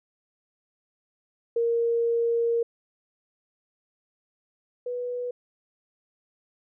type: tone pair in turn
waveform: sine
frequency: 466.2 / 490.8 Hz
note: A#4 / B4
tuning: 0 / -11 cents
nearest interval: minor second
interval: 89 cents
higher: second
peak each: -21 / -28 dBFS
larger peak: first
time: 1.56-2.63 / 4.86-5.31 s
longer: first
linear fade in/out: 5 ms
effects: none